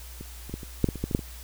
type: clicks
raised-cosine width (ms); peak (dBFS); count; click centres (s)
3; -25 / -26 / -19 / -26 / -7 / -14 / -23 / -14 / -19 / -8 / -21; 11; 0.21 / 0.496 / 0.54 / 0.632 / 0.843 / 0.888 / 0.957 / 1.04 / 1.112 / 1.149 / 1.192
effects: added 60 Hz sine -41 dBFS peak until 1.43 s + white hiss -47 dBFS RMS until 1.43 s